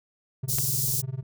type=tone with tremolo; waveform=triangle; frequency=130.81 Hz; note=C3; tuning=in tune; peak=-24 dBFS; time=0.43-1.23 s; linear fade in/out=5 ms; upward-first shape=sine; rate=20 Hz; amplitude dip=95%
type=band-stop noise; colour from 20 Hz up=white; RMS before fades=-27 dBFS; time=0.48-1.02 s; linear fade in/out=20 ms; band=170 to 5100 Hz; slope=24 dB/octave
type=click; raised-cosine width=0.2 ms; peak=-16 dBFS; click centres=0.585 s
effects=none